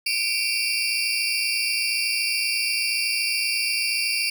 35% pulse tone cluster, 2297 / 2411 / 2724 / 4566 / 4915 Hz, D7 / D7 / F7 / D8 / D#8, -39 / +45 / -44 / -50 / -22 cents, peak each -27 dBFS, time 0.06-4.3 s, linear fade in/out 5 ms, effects none

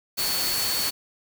sine tone in noise, 4435 Hz, C#8, in tune, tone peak -27 dBFS, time 0.17-0.91 s, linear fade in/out 20 ms, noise white, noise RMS -27 dBFS, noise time 0.17-0.91 s, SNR -3 dB, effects none

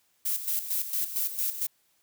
violet noise with tremolo, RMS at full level -28 dBFS, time 0.25-1.67 s, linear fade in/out 10 ms, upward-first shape square, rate 4.4 Hz, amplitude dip 65%, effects white hiss -69 dBFS RMS until 2.02 s + high-pass 60 Hz 12 dB/octave

